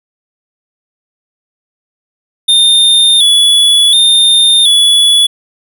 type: tone with vibrato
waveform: square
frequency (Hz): 3520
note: A7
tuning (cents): 0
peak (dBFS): -5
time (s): 2.48-5.27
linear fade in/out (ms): 10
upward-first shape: square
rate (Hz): 0.69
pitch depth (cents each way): 54
effects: none